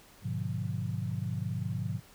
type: chord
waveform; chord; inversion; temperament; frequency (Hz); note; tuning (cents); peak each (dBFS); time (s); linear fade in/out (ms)
sine; G# diminished seventh; none; just; 103.83 / 124.59 / 149.51 / 179.41; G#2 / B2 / D3 / F3; 0 / +16 / +31 / +47; -35 / -36 / -38 / -38; 0.22-2.01; 50
effects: pink hiss -57 dBFS RMS until 2.14 s